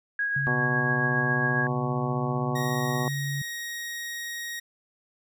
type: tone with tremolo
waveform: sine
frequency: 1649 Hz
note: G#6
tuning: 13 cents flat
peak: -23 dBFS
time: 0.19-1.67 s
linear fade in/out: 2 ms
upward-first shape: triangle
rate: 7.3 Hz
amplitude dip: 35%
type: tone with pitch glide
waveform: sine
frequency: 138.59 to 140.77 Hz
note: C#3 to C#3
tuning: 0 to +27 cents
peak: -28 dBFS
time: 0.36-3.42 s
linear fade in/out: 5 ms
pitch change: +27 cents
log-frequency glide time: 2.16-2.65 s
type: harmonic tone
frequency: 123.47 Hz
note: B2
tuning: in tune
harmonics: 1 / 2 / 3 / 4 / 5 / 6 / 7 / 8 / 9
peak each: -37 / -32 / -34 / -38 / -37 / -36 / -37 / -42 / -35 dBFS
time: 0.47-3.08 s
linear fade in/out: 0 ms
type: tone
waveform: sawtooth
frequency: 1881 Hz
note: A#6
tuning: 15 cents sharp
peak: -29 dBFS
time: 2.55-4.6 s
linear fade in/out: 10 ms
effects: none